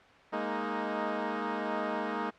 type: chord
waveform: 10% pulse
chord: Ab suspended second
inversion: none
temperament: equal with one note detuned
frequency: 207.7 / 233.1 / 312.2 Hz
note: Ab3 / Bb3 / Eb4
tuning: 0 / 0 / +6 cents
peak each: -27 dBFS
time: 0.32-2.31 s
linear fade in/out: 20 ms
effects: white hiss -55 dBFS RMS until 2.38 s + low-pass 2000 Hz 12 dB/octave